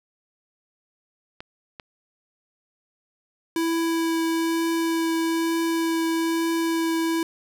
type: clicks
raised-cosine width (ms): 0.3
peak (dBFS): -21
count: 2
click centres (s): 1.405 / 1.798
type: tone with vibrato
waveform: square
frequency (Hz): 329.6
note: E4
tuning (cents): 0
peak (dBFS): -22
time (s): 3.56-7.23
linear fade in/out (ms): 2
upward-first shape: triangle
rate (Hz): 1.1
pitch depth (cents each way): 9
effects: none